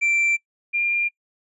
triangle / sine tone pair in turn, 2349 / 2397 Hz, D7 / D7, 0 / +35 cents, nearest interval unison, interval 35 cents, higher second, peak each -16 / -19 dBFS, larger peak first, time 0.01-0.37 / 0.73-1.09 s, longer neither, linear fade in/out 20 ms, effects noise-tail reverb RT60 0.1 s tail -23 dB re dry + resampled to 24000 Hz

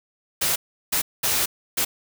white noise bursts at uneven times, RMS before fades -22 dBFS, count 4, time 0.41-0.56 / 0.92-1.02 / 1.23-1.46 / 1.77-1.85 s, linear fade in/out 10 ms, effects none

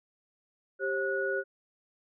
sine tone cluster, 392.5 / 536 / 1461 Hz, G4 / C5 / F#6, +2 / +42 / -22 cents, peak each -32 / -33 / -32 dBFS, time 0.79-1.44 s, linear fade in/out 50 ms, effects none

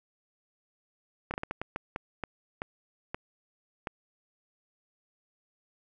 slowing click train, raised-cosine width 0.5 ms, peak -18 dBFS, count 12, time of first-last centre 1.31-3.872 s, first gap 29 ms, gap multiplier 1.38, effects none

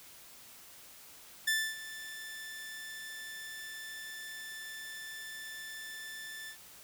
sawtooth tone with ADSR envelope, 1762 Hz, A6, 2 cents sharp, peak -23 dBFS, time 1.47-6.57 s, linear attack 9 ms, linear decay 270 ms, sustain -16 dB, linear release 82 ms, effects white hiss -54 dBFS RMS until 6.83 s

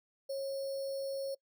sine tone with sample-and-hold, 546 Hz, C#5, 26 cents flat, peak -34 dBFS, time 0.29-1.35 s, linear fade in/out 10 ms, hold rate 4900 Hz, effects noise-tail reverb RT60 0.1 s tail -24 dB re dry

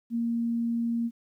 sine tone, 233.1 Hz, A#3, in tune, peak -25 dBFS, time 0.1-1.11 s, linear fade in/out 50 ms, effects 11-bit

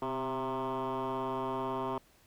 sine tone with frequency modulation, 661 Hz, E5, 5 cents sharp, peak -29 dBFS, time 0.02-1.98 s, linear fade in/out 2 ms, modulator 134 Hz, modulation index 3.4, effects tanh soft clip ceiling -31 dBFS + pink hiss -64 dBFS RMS until 2.26 s

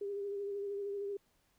sine tone with vibrato, 402 Hz, G4, 44 cents sharp, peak -36 dBFS, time 0.01-1.17 s, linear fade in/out 5 ms, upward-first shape sine, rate 13 Hz, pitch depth 28 cents each way, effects pink hiss -74 dBFS RMS until 1.58 s

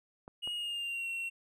clicks, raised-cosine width 1 ms, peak -33 dBFS, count 2, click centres 0.279 / 0.475 s
triangle tone with pitch glide, 2879 to 2728 Hz, F#7 to F7, -48 to -41 cents, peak -33 dBFS, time 0.42-1.3 s, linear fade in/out 20 ms, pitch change -93 cents, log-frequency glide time 0.54-1.08 s
effects none

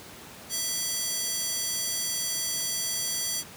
square tone with high-pass filter, 659.3 Hz, E5, in tune, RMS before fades -30 dBFS, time 0.49-3.44 s, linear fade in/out 50 ms, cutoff 5500 Hz, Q 1.2, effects pink hiss -45 dBFS RMS until 3.56 s + high-pass 100 Hz 12 dB/octave

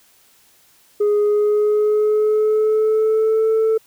sine tone with pitch glide, 415.2 to 442.4 Hz, G#4 to A4, 0 to +9 cents, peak -11 dBFS, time 1-3.78 s, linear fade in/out 10 ms, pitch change +109 cents, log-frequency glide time 1.2-3.49 s, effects tanh soft clip ceiling -12 dBFS + white hiss -54 dBFS RMS until 3.86 s

